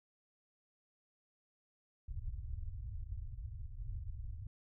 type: low-pass noise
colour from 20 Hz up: pink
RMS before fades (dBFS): -43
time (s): 2.08-4.47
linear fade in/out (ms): 5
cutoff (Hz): 120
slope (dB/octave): 96
effects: none

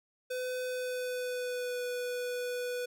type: tone with pitch glide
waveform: square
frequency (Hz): 505 to 492.9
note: B4 to B4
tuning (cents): +39 to -3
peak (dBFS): -34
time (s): 0.3-2.86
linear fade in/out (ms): 10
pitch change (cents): -42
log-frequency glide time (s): 0.64-1.83
effects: none

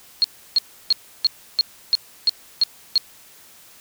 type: tone bursts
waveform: sine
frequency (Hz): 4289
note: C8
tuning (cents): +42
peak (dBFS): -12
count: 9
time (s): 0.22-2.978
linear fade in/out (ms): 0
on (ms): 22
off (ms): 320
effects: white hiss -48 dBFS RMS until 3.8 s

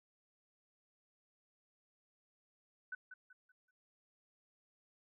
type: tone with echo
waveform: sine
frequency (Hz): 1500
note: F#6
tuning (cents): +23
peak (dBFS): -40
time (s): 2.92-2.95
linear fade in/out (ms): 5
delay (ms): 190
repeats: 4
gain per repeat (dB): -9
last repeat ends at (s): 3.71
effects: none

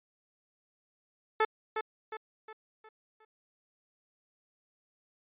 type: tone with echo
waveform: 15% pulse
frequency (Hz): 436.4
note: A4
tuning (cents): -14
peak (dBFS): -17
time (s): 1.4-1.45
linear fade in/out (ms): 5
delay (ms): 360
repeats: 5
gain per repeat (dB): -7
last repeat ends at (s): 3.25
effects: resampled to 8000 Hz

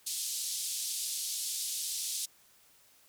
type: band-pass noise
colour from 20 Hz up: white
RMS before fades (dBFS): -36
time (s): 0.06-2.26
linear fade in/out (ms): 10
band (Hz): 3600 to 11000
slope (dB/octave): 24
effects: white hiss -63 dBFS RMS until 3.08 s

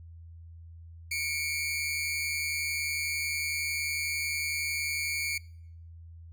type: tone pair together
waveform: sawtooth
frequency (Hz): 2198 / 2349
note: C#7 / D7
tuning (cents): -15 / 0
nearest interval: minor second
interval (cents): 115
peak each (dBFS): -29 / -30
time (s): 1.11-5.38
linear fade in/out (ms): 5
effects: noise-tail reverb RT60 0.7 s tail -24 dB re dry + added 83 Hz sine -45 dBFS peak until 6.32 s

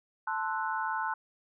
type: chord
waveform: sine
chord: F# half-diminished seventh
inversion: first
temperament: equal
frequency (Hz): 880 / 1046.5 / 1318.5 / 1480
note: A5 / C6 / E6 / F#6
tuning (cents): 0 / 0 / 0 / 0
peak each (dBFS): -33 / -36 / -39 / -35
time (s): 0.27-1.14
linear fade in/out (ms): 5
effects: none

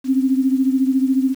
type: beating tone pair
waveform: sine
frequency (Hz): 261.6 / 275.6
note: C4 / C#4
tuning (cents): 0 / -10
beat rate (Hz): 14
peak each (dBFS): -15 / -20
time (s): 0.04-1.35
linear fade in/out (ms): 50
effects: 7-bit

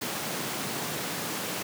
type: high-pass noise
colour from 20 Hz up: pink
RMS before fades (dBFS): -33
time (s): 0.01-1.63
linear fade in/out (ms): 10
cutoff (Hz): 140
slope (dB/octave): 24
effects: none

